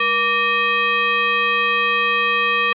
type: tone with frequency modulation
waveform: sine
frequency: 1844 Hz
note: A#6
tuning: 19 cents flat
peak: -15 dBFS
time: 0-2.73 s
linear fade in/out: 5 ms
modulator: 683 Hz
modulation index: 1.6
effects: AAC 64 kbps